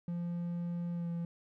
triangle tone with pitch glide, 172.8 to 170.03 Hz, F3 to F3, -18 to -46 cents, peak -32 dBFS, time 0.08-1.25 s, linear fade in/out 2 ms, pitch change -28 cents, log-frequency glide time 0.93-1.09 s, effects none

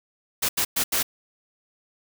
white noise bursts at uneven times, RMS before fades -23 dBFS, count 4, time 0.42-0.49 / 0.57-0.65 / 0.76-0.84 / 0.92-1.03 s, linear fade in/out 10 ms, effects none

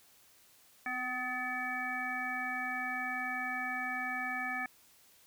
harmonic tone with a mistuned harmonic, 252.8 Hz, B3, 41 cents sharp, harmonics 1 / 3 / 5 / 7 / 9, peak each -45 / -40 / -43 / -37 / -40 dBFS, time 0.86-4.66 s, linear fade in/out 2 ms, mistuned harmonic 7, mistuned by -24 cents, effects white hiss -63 dBFS RMS until 5.26 s

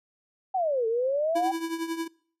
sine exponential two-way sweep, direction down then up, 783 to 440 to 783 Hz, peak -23 dBFS, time 0.54-1.52 s, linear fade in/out 10 ms, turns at 0.87 s
square tone with tremolo, 329.6 Hz, E4, in tune, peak -27 dBFS, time 1.35-2.08 s, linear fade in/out 10 ms, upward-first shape triangle, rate 11 Hz, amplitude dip 75%
effects noise-tail reverb RT60 0.5 s tail -23 dB re dry + resampled to 32000 Hz

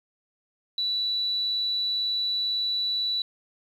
sine tone, 3951 Hz, B7, in tune, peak -24 dBFS, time 0.78-3.22 s, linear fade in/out 2 ms, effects 9-bit

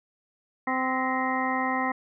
harmonic tone with a mistuned harmonic, 259 Hz, C4, 17 cents flat, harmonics 1 / 2 / 3 / 4 / 5 / 7 / 8, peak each -30 / -36 / -30 / -30 / -35 / -32 / -36 dBFS, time 0.67-1.92 s, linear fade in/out 5 ms, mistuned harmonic 7, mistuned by +58 cents, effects none

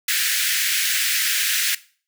pink high-pass noise, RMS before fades -21 dBFS, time 0.08-1.75 s, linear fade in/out 5 ms, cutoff 1600 Hz, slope 48 dB/octave, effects noise-tail reverb RT60 0.4 s tail -18 dB re dry

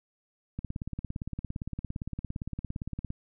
click train, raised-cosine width 5 ms, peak -22 dBFS, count 45, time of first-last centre 0.59-3.104 s, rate 17.5 Hz, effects none

